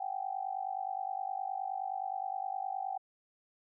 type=tone with amplitude modulation; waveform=sine; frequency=770 Hz; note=G5; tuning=31 cents flat; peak=-30 dBFS; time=0-2.98 s; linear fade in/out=10 ms; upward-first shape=sine; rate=49.6 Hz; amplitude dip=95%; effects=none